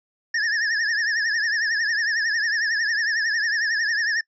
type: tone with vibrato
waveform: square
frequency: 1760 Hz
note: A6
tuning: in tune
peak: -21 dBFS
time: 0.34-4.21 s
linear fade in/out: 5 ms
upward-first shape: triangle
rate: 11 Hz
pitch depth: 130 cents each way
effects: noise-tail reverb RT60 0.1 s tail -25 dB re dry + resampled to 16000 Hz